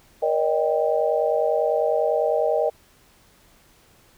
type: tone cluster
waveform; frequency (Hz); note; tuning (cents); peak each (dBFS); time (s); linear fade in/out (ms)
sine; 472 / 570 / 620 / 788; A#4 / C#5 / D#5 / G5; +22 / +48 / -6 / +9; -23 / -26 / -22 / -27; 0.22-2.7; 10
effects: pink hiss -56 dBFS RMS until 4.17 s